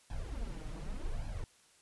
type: noise with flanger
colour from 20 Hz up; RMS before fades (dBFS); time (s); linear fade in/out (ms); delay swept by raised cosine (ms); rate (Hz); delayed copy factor
brown; -39; 0.1-1.44; 2; 1.2 to 6.6; 0.86; +1
effects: white hiss -65 dBFS RMS until 1.81 s + resampled to 24000 Hz